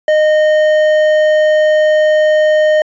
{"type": "tone with hard clipping", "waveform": "sine", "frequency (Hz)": 615, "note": "D#5", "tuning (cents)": -20, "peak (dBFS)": -9, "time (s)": [0.08, 2.82], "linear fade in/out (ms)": 2, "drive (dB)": 8, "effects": ["resampled to 16000 Hz"]}